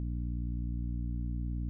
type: harmonic tone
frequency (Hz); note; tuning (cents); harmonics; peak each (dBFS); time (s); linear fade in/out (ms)
59.4; A#1; +33; 1 / 2 / 3 / 4 / 5; -33 / -39 / -43 / -45 / -47; 0-1.69; 0
effects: none